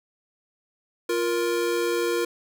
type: tone pair together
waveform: square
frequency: 349.2 / 469.3 Hz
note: F4 / A#4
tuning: 0 / +12 cents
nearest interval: perfect fourth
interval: 512 cents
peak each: -26 dBFS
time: 1.09-2.25 s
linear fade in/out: 5 ms
effects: none